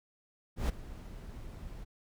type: noise with ADSR envelope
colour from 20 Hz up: brown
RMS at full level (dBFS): -27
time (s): 0.56-1.85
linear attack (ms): 130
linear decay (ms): 13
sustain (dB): -18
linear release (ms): 21
effects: none